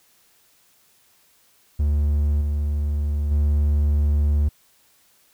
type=tone with level steps; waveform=triangle; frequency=73.42 Hz; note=D2; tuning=in tune; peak=-15 / -18 / -14 dBFS; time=1.79-4.49 s; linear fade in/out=10 ms; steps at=2.41 / 3.31 s; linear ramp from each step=5 ms; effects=white hiss -59 dBFS RMS until 5.33 s